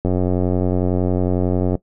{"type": "click train", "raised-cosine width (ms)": 2, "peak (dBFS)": -6, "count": 156, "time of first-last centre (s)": [0.05, 1.753], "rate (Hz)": 91, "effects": ["noise-tail reverb RT60 0.1 s tail -18 dB re dry"]}